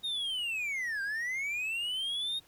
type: linear two-way sweep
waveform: triangle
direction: down then up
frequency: 3747 to 1568 to 3747 Hz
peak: -30 dBFS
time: 0.03-2.4 s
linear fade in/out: 20 ms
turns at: 1.02 s
effects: pink hiss -62 dBFS RMS until 2.47 s